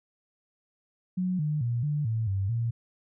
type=tone with pitch steps; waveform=sine; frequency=183.3 / 150.8 / 119.2 / 148 / 112.1 / 97.2 / 116.4 Hz; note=F#3 / D3 / A#2 / D3 / A2 / G2 / A#2; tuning=-16 / +46 / +39 / +14 / +33 / -14 / -2 cents; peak=-25 dBFS; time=1.17-2.71 s; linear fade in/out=10 ms; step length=220 ms; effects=none